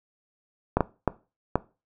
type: clicks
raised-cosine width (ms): 1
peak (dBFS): -6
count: 4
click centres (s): 0.77 / 0.807 / 1.077 / 1.556
effects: noise-tail reverb RT60 0.3 s tail -19 dB re dry